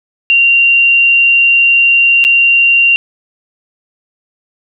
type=tone with dropouts; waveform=sine; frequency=2766 Hz; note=F7; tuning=17 cents flat; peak=-5 dBFS; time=0.3-2.96 s; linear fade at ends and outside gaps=0 ms; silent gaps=2.241-2.249 s; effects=none